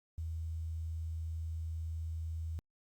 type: tone with quantisation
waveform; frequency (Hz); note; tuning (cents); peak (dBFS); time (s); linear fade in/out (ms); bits
sine; 81; E2; -30; -36; 0.18-2.59; 0; 11
effects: Opus 48 kbps